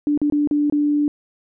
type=tone with dropouts; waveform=sine; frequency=293.7 Hz; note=D4; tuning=in tune; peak=-15 dBFS; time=0.07-1.08 s; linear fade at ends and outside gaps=1 ms; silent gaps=0.176-0.216 / 0.3-0.323 / 0.474-0.511 / 0.699-0.724 s; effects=none